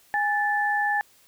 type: tone pair together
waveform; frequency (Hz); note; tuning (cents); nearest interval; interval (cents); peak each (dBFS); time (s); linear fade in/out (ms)
sine; 825 / 1749.5; G#5 / A6; -12 / -10; octave + minor second; 1302; -24; 0.14-1.01; 0
effects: white hiss -58 dBFS RMS until 1.27 s